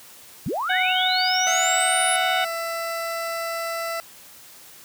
sine linear sweep, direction up, 103.83 to 10160 Hz, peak -23 dBFS, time 0.46-2.16 s, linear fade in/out 0 ms
harmonic tone, 740 Hz, F#5, in tune, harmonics 1 / 2 / 3 / 4 / 5, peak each -23 / -26 / -28 / -29 / -30 dBFS, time 0.69-2.45 s, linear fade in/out 10 ms
20% pulse tone, 667 Hz, E5, 20 cents sharp, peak -21 dBFS, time 1.47-4 s, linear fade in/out 0 ms
effects white hiss -46 dBFS RMS until 4.84 s + high-pass 60 Hz 12 dB/octave

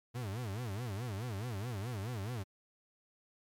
40% pulse tone with vibrato, 110 Hz, A2, in tune, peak -36 dBFS, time 0.14-2.44 s, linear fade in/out 20 ms, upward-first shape sine, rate 4.7 Hz, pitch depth 250 cents each way, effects MP3 96 kbps

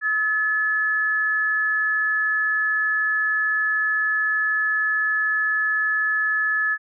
sine tone pair together, 1284.7 / 1718 Hz, E6 / A6, -45 / -42 cents, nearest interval perfect fourth, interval 503 cents, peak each -29 / -19 dBFS, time 0.01-6.78 s, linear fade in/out 50 ms, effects none

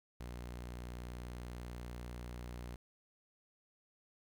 sawtooth tone, 60.4 Hz, B1, 38 cents flat, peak -40 dBFS, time 0.2-2.76 s, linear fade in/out 5 ms, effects 12-bit

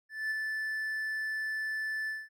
triangle tone with ADSR envelope, 1752 Hz, A6, 8 cents flat, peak -27 dBFS, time 0.09-2.29 s, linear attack 220 ms, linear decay 13 ms, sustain -3 dB, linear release 210 ms, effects none

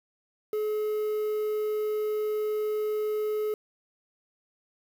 triangle tone with quantisation, 426.3 Hz, G#4, 45 cents sharp, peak -24 dBFS, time 0.53-3.54 s, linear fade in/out 2 ms, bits 8, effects none

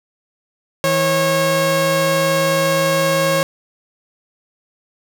sawtooth tone pair together, 162.1 / 545.2 Hz, E3 / C#5, -29 / -29 cents, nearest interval octave + major sixth, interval 2100 cents, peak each -17 / -11 dBFS, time 0.84-3.43 s, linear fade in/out 0 ms, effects none

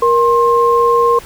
sine tone pair together, 471.1 / 1062.2 Hz, A#4 / C6, +18 / +26 cents, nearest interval octave + major second, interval 1408 cents, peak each -11 dBFS, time 0.02-1.19 s, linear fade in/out 5 ms, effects pink hiss -36 dBFS RMS until 1.25 s

